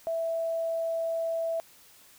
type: tone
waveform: sine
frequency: 659.3 Hz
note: E5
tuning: in tune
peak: -27 dBFS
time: 0.07-1.6 s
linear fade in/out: 0 ms
effects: white hiss -56 dBFS RMS until 2.18 s